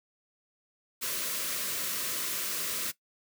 white band-stop noise, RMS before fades -33 dBFS, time 1.01-2.92 s, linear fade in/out 20 ms, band 670 to 990 Hz, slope 96 dB/octave, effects noise-tail reverb RT60 0.1 s tail -17 dB re dry + high-pass 150 Hz 12 dB/octave

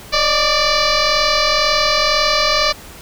sine tone with frequency modulation, 1743 Hz, A6, 17 cents flat, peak -12 dBFS, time 0.12-2.73 s, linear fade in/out 20 ms, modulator 588 Hz, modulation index 5.8, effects pink hiss -37 dBFS RMS until 3.01 s

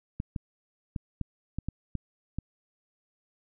clicks, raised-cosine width 5 ms, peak -19 dBFS, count 8, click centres 0.201 / 0.362 / 0.962 / 1.213 / 1.586 / 1.686 / 1.953 / 2.386 s, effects none

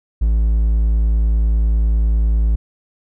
triangle tone, 55 Hz, A1, in tune, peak -10 dBFS, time 0.21-2.56 s, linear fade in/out 10 ms, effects none

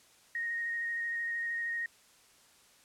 sine tone with vibrato, 1864.7 Hz, A#6, in tune, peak -32 dBFS, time 0.35-1.86 s, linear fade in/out 2 ms, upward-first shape square, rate 13 Hz, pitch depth 10 cents each way, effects white hiss -62 dBFS RMS until 2.84 s + low-pass 10000 Hz 12 dB/octave

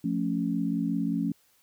sine chord, F augmented, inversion none, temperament equal, 174.61 / 220 / 277.2 Hz, F3 / A3 / C#4, 0 / 0 / 0 cents, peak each -30 / -30 / -29 dBFS, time 0.04-1.32 s, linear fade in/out 5 ms, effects white hiss -65 dBFS RMS until 1.62 s

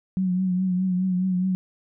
sine tone with vibrato, 184.4 Hz, F#3, 6 cents flat, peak -20 dBFS, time 0.17-1.55 s, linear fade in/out 0 ms, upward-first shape triangle, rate 4.8 Hz, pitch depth 52 cents each way, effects none

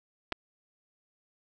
clicks, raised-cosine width 0.3 ms, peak -16 dBFS, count 2, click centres 0.322 / 0.325 s, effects none

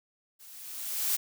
blue noise with level ramp, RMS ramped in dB -52 to -26 dBFS, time 0.39-1.17 s, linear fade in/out 20 ms, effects none

